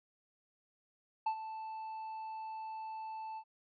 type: tone with ADSR envelope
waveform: triangle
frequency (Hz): 880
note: A5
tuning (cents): 0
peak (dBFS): -27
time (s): 1.26-3.44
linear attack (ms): 7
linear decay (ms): 79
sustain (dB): -12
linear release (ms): 66
effects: resampled to 11025 Hz